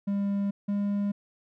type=tone pair in turn; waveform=triangle; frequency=200.2 / 202.6 Hz; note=G3 / G#3; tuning=+37 / -43 cents; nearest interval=unison; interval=20 cents; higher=second; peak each=-23 dBFS; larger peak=neither; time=0.07-0.51 / 0.68-1.12 s; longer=neither; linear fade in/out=10 ms; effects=none